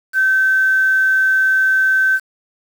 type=tone with quantisation; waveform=sine; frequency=1541 Hz; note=G6; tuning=30 cents flat; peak=-11 dBFS; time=0.13-2.2 s; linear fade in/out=50 ms; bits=6; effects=none